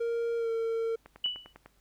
triangle tone with pitch glide, 465.7 to 454.8 Hz, A#4 to A#4, -2 to -43 cents, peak -26 dBFS, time 0-0.96 s, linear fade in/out 10 ms, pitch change -41 cents, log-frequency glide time 0.37-0.5 s
click train, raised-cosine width 0.5 ms, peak -32 dBFS, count 7, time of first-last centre 1.06-1.66 s, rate 10 Hz
sine tone with exponential decay, 2960 Hz, F#7, in tune, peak -24 dBFS, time 1.24-1.53 s, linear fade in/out 5 ms, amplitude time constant 62 ms
effects added 50 Hz sine -69 dBFS peak until 1.8 s + pink hiss -69 dBFS RMS until 1.8 s

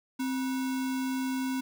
sine tone with sample-and-hold, 261.6 Hz, C4, in tune, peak -28 dBFS, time 0.19-1.61 s, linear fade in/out 10 ms, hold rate 1225 Hz, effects none

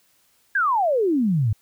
sine exponential sweep, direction down, 1667 to 98 Hz, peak -17 dBFS, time 0.55-1.53 s, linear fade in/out 5 ms, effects white hiss -62 dBFS RMS until 1.61 s

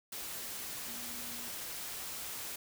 sine tone in noise, 238.1 Hz, A#3, 37 cents sharp, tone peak -52 dBFS, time 0.88-1.49 s, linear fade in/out 5 ms, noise white, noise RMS -42 dBFS, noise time 0.12-2.56 s, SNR -13 dB, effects none

